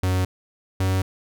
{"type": "tone pair in turn", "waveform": "45% pulse", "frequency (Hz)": [92.5, 94.23], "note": ["F#2", "F#2"], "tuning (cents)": [0, 32], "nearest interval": "unison", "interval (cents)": 32, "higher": "second", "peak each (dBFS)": -19, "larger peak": "neither", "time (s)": [[0.03, 0.25], [0.8, 1.02]], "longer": "neither", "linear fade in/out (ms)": 5, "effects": []}